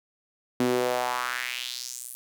sawtooth tone with high-pass filter sweep, 124.2 Hz, B2, 10 cents sharp, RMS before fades -29 dBFS, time 0.6-2.15 s, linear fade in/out 0 ms, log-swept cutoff 260 to 11000 Hz, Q 2.8, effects none

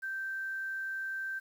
sine tone with quantisation, 1562 Hz, G6, 7 cents flat, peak -34 dBFS, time 0.02-1.4 s, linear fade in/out 20 ms, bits 10, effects none

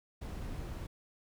brown noise, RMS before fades -41 dBFS, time 0.21-0.87 s, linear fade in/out 10 ms, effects none

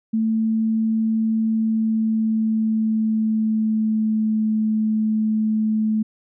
sine tone with pitch glide, 221.8 to 217.1 Hz, A3 to A3, +14 to -23 cents, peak -17 dBFS, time 0.13-6.03 s, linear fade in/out 10 ms, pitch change -37 cents, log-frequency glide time 1.49-4.51 s, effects none

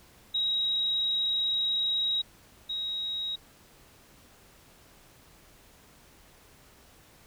sine tone pair in turn, 3818 / 3804 Hz, A#7 / A#7, +41 / +34 cents, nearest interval unison, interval 7 cents, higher first, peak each -25 / -30 dBFS, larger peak first, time 0.34-2.22 / 2.69-3.36 s, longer first, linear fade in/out 10 ms, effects pink hiss -57 dBFS RMS until 7.26 s

